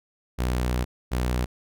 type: tone pair in turn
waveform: sawtooth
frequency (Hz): 61.74 / 61.74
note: B1 / B1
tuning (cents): 0 / 0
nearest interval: unison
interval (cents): 0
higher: neither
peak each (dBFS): -19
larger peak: neither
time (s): 0.38-0.85 / 1.11-1.46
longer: first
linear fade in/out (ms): 20
effects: none